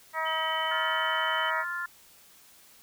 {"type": "harmonic tone", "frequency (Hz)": 319, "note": "D#4", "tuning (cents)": 43, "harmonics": [2, 3, 4, 5, 6, 7], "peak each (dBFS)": [-36, -32, -33, -41, -33, -41], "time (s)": [0.13, 1.65], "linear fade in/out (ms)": 50}
{"type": "tone", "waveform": "sine", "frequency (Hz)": 3036, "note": "F#7", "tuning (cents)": 44, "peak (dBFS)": -33, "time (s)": [0.25, 1.51], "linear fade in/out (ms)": 20}
{"type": "chord", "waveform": "sine", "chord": "F major", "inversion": "second", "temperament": "just", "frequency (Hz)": [1047.7, 1396.9, 1746.1], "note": ["C6", "F6", "A6"], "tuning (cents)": [2, 0, -14], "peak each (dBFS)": [-39, -33, -35], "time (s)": [0.71, 1.86], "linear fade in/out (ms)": 5}
{"effects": ["white hiss -56 dBFS RMS until 2.82 s"]}